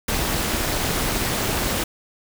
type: noise with amplitude modulation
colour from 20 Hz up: pink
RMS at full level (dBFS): -20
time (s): 0.08-1.84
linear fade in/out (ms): 5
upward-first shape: sine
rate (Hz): 283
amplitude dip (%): 70
effects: none